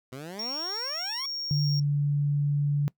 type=exponential sweep; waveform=15% pulse; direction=up; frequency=124 to 1149 Hz; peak=-31 dBFS; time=0.12-1.26 s; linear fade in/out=5 ms
type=tone; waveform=triangle; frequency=5550 Hz; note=F8; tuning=12 cents flat; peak=-30 dBFS; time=0.39-1.8 s; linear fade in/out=5 ms
type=tone with pitch glide; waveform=sine; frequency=146.3 to 144.54 Hz; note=D3 to D3; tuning=-6 to -27 cents; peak=-22 dBFS; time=1.51-2.88 s; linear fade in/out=0 ms; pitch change=-21 cents; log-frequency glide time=1.63-1.69 s
effects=noise-tail reverb RT60 0.1 s tail -22 dB re dry